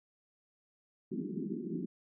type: band-pass noise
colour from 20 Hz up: pink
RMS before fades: -38 dBFS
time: 1.11-1.86 s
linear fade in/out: 10 ms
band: 160 to 390 Hz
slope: 96 dB/octave
effects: none